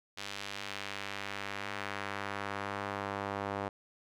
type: tone with band-pass filter sweep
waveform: sawtooth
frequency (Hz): 99.9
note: G2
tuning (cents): +33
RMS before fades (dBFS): -39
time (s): 0.17-3.69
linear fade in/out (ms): 10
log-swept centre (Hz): 3600 to 830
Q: 0.99
effects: none